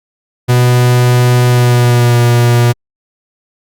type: tone with pitch glide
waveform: 45% pulse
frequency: 123.4 to 120.03 Hz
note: B2 to B2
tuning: -1 to -49 cents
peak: -6 dBFS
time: 0.48-2.73 s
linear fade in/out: 20 ms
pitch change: -48 cents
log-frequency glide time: 1.47-2.18 s
effects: Opus 48 kbps